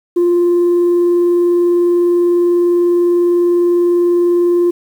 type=tone with vibrato; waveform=sine; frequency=349.2 Hz; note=F4; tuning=in tune; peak=-7 dBFS; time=0.16-4.71 s; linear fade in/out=10 ms; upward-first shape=sine; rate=20 Hz; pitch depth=16 cents each way; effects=tanh soft clip ceiling -7 dBFS + 7-bit